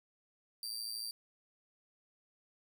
sawtooth tone with amplitude modulation, 4699 Hz, D8, in tune, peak -33 dBFS, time 0.63-1.11 s, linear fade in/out 2 ms, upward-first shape sine, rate 113 Hz, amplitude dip 75%, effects none

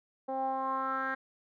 10% pulse tone with low-pass filter sweep, 265.2 Hz, C4, 23 cents sharp, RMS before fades -33 dBFS, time 0.28-1.15 s, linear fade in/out 10 ms, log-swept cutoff 670 to 1700 Hz, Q 5.1, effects none

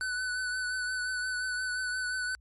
square tone with vibrato, 1498 Hz, F#6, 21 cents sharp, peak -31 dBFS, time 0.01-2.35 s, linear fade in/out 0 ms, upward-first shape triangle, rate 5.7 Hz, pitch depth 31 cents each way, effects added 60 Hz sine -55 dBFS peak until 2.4 s + MP3 48 kbps

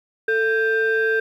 sine tone pair together, 443.4 / 1575.5 Hz, A4 / G6, +13 / +8 cents, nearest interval octave + minor seventh, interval 2195 cents, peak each -18 dBFS, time 0.28-1.2 s, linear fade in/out 5 ms, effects tanh soft clip ceiling -13 dBFS + 9-bit

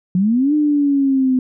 sine linear two-way sweep, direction up then down, 175 to 302.9 to 254 Hz, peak -12 dBFS, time 0.15-1.39 s, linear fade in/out 2 ms, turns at 0.54 s, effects none

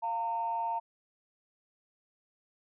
sine tone pair together, 697 / 912.7 Hz, F5 / A#5, -4 / -37 cents, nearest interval perfect fourth, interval 467 cents, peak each -36 / -30 dBFS, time 0.02-0.8 s, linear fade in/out 20 ms, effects tanh soft clip ceiling -23 dBFS

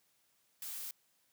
blue noise, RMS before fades -43 dBFS, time 0.62-0.91 s, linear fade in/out 2 ms, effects white hiss -74 dBFS RMS until 1.32 s + high-pass 80 Hz 12 dB/octave

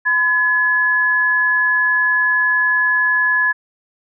sine tone pair together, 1010.8 / 1700 Hz, B5 / G#6, +40 / +40 cents, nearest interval major sixth, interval 900 cents, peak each -22 / -13 dBFS, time 0.05-3.53 s, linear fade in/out 20 ms, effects none

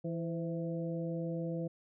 harmonic tone with a mistuned harmonic, 165.4 Hz, E3, 6 cents sharp, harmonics 1 / 2 / 3 / 4, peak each -36 / -41 / -40 / -48 dBFS, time 0.04-1.68 s, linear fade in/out 10 ms, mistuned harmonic 3, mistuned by +47 cents, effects none

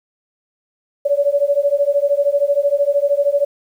sine beating tone pair, 563 / 576 Hz, C#5 / D5, +27 / -34 cents, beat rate 13 Hz, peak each -16 / -16 dBFS, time 1.05-3.45 s, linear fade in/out 10 ms, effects 8-bit

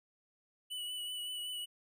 square tone with vibrato, 2960 Hz, F#7, in tune, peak -39 dBFS, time 0.7-1.66 s, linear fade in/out 20 ms, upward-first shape triangle, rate 5.3 Hz, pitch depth 30 cents each way, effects none

